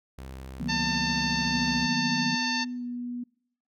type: tone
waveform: sawtooth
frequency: 65.8 Hz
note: C2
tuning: 10 cents sharp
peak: -35 dBFS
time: 0.18-1.86 s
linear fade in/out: 5 ms
type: chord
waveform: sine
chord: B major seventh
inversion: first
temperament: equal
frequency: 155.56 / 185 / 233.1 / 246.9 Hz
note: D#3 / F#3 / A#3 / B3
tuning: 0 / 0 / 0 / 0 cents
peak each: -34 dBFS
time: 0.6-2.35 s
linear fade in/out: 5 ms
type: harmonic tone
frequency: 896 Hz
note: A5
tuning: 31 cents sharp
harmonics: 1 / 2 / 3 / 4 / 5 / 6 / 7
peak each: -33 / -31 / -34 / -38 / -31 / -40 / -40 dBFS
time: 0.68-2.65 s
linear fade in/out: 20 ms
type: tone with pitch glide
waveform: sine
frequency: 246.9 to 243.6 Hz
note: B3 to B3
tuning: 0 to -24 cents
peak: -31 dBFS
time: 1.5-3.24 s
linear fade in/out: 10 ms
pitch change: -24 cents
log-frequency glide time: 2.75-2.84 s
effects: noise-tail reverb RT60 0.7 s tail -26 dB re dry